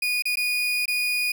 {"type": "tone with dropouts", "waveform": "35% pulse", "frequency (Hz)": 2461, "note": "D#7", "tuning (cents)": -20, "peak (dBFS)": -20, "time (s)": [0.02, 1.32], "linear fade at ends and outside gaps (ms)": 5, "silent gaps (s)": [[0.223, 0.254], [0.357, 0.37], [0.857, 0.879]], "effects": []}